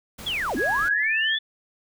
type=noise; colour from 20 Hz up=pink; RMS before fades=-39 dBFS; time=0.18-0.89 s; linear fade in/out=10 ms
type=linear two-way sweep; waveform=sine; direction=down then up; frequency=3520 to 220 to 3520 Hz; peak=-24 dBFS; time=0.26-1.39 s; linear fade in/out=10 ms; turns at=0.56 s
type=tone with pitch glide; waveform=sine; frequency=1661.2 to 1770.2 Hz; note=G#6 to A6; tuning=0 to +10 cents; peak=-22 dBFS; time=0.56-1.39 s; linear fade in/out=50 ms; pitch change=+110 cents; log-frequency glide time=0.92-1.08 s
effects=none